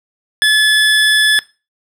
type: tone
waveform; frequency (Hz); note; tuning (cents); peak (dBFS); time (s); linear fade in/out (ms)
25% pulse; 1723; A6; -37; -4; 0.42-1.39; 0
effects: noise-tail reverb RT60 0.3 s tail -20 dB re dry + low-pass 10000 Hz 12 dB/octave